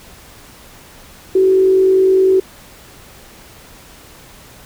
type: tone with frequency modulation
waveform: sine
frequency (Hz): 378.5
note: F#4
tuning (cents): +39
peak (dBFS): -8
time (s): 1.35-2.4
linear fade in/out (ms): 5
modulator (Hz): 49.8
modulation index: 0.3
effects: pink hiss -41 dBFS RMS until 4.65 s